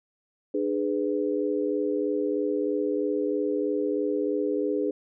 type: chord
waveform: sine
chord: G# diminished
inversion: second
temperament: just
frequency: 299 / 415.3 / 498.4 Hz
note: D4 / G#4 / B4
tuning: +31 / 0 / +16 cents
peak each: -28 / -27 / -30 dBFS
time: 0.54-4.91 s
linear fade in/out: 5 ms
effects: none